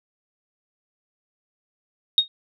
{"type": "tone with exponential decay", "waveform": "sine", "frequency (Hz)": 3729, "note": "A#7", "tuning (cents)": 0, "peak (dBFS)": -8, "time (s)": [2.18, 2.28], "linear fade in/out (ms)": 1, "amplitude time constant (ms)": 20, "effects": ["tanh soft clip ceiling -5 dBFS"]}